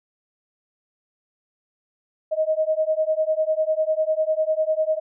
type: beating tone pair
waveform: sine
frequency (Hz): 622.3 / 632.3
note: D#5 / D#5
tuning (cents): 0 / +28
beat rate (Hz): 10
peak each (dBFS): -22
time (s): 2.31-5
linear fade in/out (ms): 20
effects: none